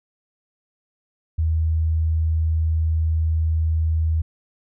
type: tone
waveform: sine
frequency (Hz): 80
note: D#2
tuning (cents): +49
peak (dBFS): -17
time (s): 1.38-4.22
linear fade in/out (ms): 10
effects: none